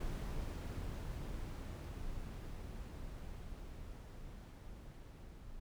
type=noise with level ramp; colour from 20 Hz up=brown; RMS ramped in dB=-40 to -53 dBFS; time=0-5.6 s; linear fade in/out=10 ms; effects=none